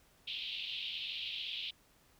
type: band-pass noise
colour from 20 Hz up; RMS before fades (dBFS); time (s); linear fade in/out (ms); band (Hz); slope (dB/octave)
white; -41; 0.27-1.71; 10; 2700 to 3700; 48
effects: pink hiss -67 dBFS RMS until 2.19 s